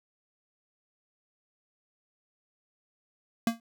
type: tone with exponential decay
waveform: square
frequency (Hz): 230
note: A#3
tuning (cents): -23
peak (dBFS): -20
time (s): 3.47-3.6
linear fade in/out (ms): 2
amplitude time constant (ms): 27
effects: none